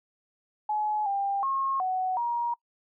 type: tone with pitch steps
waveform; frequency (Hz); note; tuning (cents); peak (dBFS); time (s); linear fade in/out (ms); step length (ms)
sine; 848 / 795 / 1081 / 745 / 948; G#5 / G5 / C#6 / F#5 / A#5; +36 / +24 / -44 / +12 / +29; -25; 0.69-2.54; 5; 370
effects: noise-tail reverb RT60 0.1 s tail -24 dB re dry